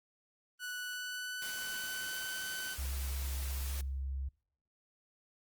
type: tone with pitch glide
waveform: sawtooth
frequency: 1480 to 1519 Hz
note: F#6 to F#6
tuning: 0 to +45 cents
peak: -35 dBFS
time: 0.59-2.77 s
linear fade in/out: 50 ms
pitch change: +45 cents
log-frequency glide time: 0.82-2.26 s
type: noise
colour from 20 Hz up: white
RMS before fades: -45 dBFS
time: 1.42-3.81 s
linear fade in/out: 2 ms
type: tone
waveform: sine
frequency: 67.3 Hz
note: C2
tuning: 49 cents sharp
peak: -35 dBFS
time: 2.78-4.29 s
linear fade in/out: 10 ms
effects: noise-tail reverb RT60 0.7 s tail -26 dB re dry + Opus 32 kbps